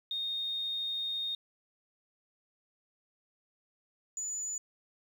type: tone pair in turn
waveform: sine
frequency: 3694 / 6973 Hz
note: A#7 / A8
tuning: -16 / -17 cents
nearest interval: major seventh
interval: 1099 cents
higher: second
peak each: -32 / -34 dBFS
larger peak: first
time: 0.11-1.35 / 4.17-4.58 s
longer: first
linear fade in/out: 2 ms
effects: 10-bit